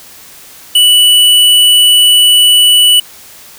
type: tone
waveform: square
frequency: 2960 Hz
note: F#7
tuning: in tune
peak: -4 dBFS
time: 0.75-3 s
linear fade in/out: 5 ms
effects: white hiss -35 dBFS RMS until 3.58 s